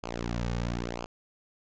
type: tone with flanger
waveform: sawtooth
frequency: 58.8 Hz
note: A#1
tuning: 16 cents sharp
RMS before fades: -33 dBFS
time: 0.03-1.06 s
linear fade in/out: 5 ms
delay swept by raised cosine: 0.52 to 3.02 ms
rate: 1 Hz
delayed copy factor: -0.95
effects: resampled to 16000 Hz